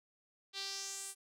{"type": "tone with band-pass filter sweep", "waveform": "sawtooth", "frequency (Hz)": 392, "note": "G4", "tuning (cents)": 0, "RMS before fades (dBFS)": -43, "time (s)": [0.53, 1.15], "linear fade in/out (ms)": 50, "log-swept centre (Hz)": [3900, 9500], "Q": 3.1, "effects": []}